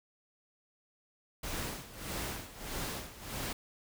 pink noise with tremolo, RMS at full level -37 dBFS, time 1.43-3.53 s, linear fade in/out 5 ms, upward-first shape sine, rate 1.6 Hz, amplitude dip 80%, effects none

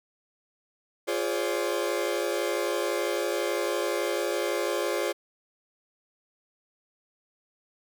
40% pulse chord, D half-diminished seventh, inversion first, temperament equal with one note detuned, 349.2 / 415.3 / 523.3 / 575.2 Hz, F4 / Ab4 / C5 / D5, 0 / 0 / 0 / -36 cents, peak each -31 dBFS, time 1.07-5.13 s, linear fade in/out 20 ms, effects none

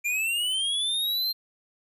square linear sweep, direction up, 2367 to 4186 Hz, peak -25 dBFS, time 0.04-1.33 s, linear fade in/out 20 ms, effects resampled to 32000 Hz

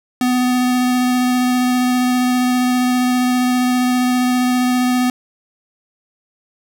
square tone with vibrato, 250 Hz, B3, 21 cents sharp, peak -14 dBFS, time 0.21-5.1 s, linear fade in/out 2 ms, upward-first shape sine, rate 15 Hz, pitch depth 10 cents each way, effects none

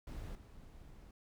brown noise with level steps, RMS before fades -45 / -55 dBFS, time 0.07-1.11 s, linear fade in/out 2 ms, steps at 0.35 s, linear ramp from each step 2 ms, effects none

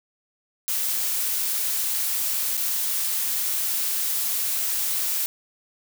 blue noise with dropouts, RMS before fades -25 dBFS, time 0.68-5.26 s, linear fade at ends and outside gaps 0 ms, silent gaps 2.569-2.576 s, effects none

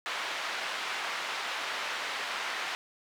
pink band-pass noise, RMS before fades -35 dBFS, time 0.06-2.75 s, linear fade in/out 0 ms, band 1000 to 3500 Hz, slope 12 dB/octave, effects none

